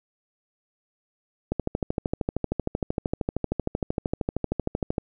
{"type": "click train", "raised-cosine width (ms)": 2, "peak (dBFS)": -11, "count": 46, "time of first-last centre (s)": [1.52, 4.982], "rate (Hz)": 13, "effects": []}